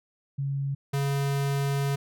sine / square tone pair in turn, 138.59 / 139.63 Hz, C#3 / C#3, 0 / +13 cents, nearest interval unison, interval 13 cents, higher second, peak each -26 / -25 dBFS, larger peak second, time 0.38-0.75 / 0.93-1.96 s, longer second, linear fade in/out 10 ms, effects none

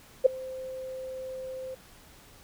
sine tone with ADSR envelope, 520 Hz, C5, 11 cents flat, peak -11 dBFS, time 0.24-1.75 s, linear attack 20 ms, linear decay 7 ms, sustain -24 dB, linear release 11 ms, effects pink hiss -54 dBFS RMS until 2.43 s

